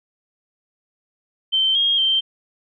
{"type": "tone with pitch steps", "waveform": "sine", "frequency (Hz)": [3107, 3250, 3135], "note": ["G7", "G#7", "G7"], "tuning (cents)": [-16, -38, -1], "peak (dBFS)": -15, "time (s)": [1.52, 2.21], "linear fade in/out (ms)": 20, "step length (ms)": 230, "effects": []}